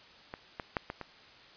clicks, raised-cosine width 0.5 ms, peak -24 / -21 / -14 / -21 / -24 dBFS, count 5, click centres 0.339 / 0.598 / 0.768 / 0.901 / 1.013 s, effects white hiss -55 dBFS RMS until 1.56 s + resampled to 11025 Hz

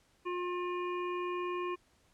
harmonic tone with a mistuned harmonic, 356.5 Hz, F4, 36 cents sharp, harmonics 1 / 3 / 5 / 7 / 8, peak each -35 / -38 / -52 / -46 / -54 dBFS, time 0.25-1.76 s, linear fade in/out 20 ms, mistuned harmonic 7, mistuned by -40 cents, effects pink hiss -69 dBFS RMS until 2.13 s + low-pass 10000 Hz 12 dB/octave

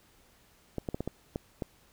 clicks, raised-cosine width 2 ms, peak -19 dBFS, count 7, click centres 0.783 / 0.888 / 0.945 / 1.006 / 1.076 / 1.359 / 1.622 s, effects pink hiss -63 dBFS RMS until 1.92 s

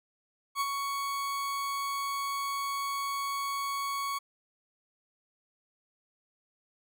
40% pulse tone with ADSR envelope, 1114 Hz, C#6, 8 cents sharp, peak -25 dBFS, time 0.55-4.19 s, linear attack 57 ms, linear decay 38 ms, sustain -5 dB, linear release 14 ms, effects none

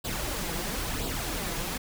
pink noise with flanger, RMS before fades -32 dBFS, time 0.04-1.78 s, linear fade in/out 10 ms, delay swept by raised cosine 0.24 to 6.04 ms, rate 0.99 Hz, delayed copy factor +0.6, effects none

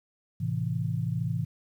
sine chord, A minor, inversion none, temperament just, 110 / 132 / 165 Hz, A2 / C3 / E3, 0 / +16 / +2 cents, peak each -31 dBFS, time 0.4-1.45 s, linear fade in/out 10 ms, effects 10-bit

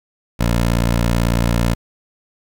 15% pulse tone, 58.1 Hz, A#1, 5 cents flat, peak -8 dBFS, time 0.39-1.75 s, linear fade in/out 20 ms, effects 8-bit

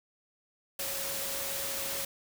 sine tone in noise, 550 Hz, C#5, 14 cents flat, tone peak -43 dBFS, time 0.79-2.05 s, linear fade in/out 5 ms, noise white, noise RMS -35 dBFS, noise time 0.79-2.05 s, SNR -11 dB, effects none

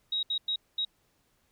sine tone bursts at uneven times, 3804 Hz, A#7, 34 cents sharp, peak -27 dBFS, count 4, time 0.12-0.23 / 0.3-0.38 / 0.48-0.56 / 0.78-0.85 s, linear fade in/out 5 ms, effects pink hiss -71 dBFS RMS until 1.51 s

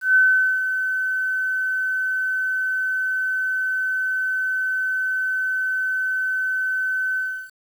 sine tone with ADSR envelope, 1521 Hz, F#6, 47 cents sharp, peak -11 dBFS, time 0.01-7.51 s, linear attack 140 ms, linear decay 450 ms, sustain -9 dB, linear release 340 ms, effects 8-bit

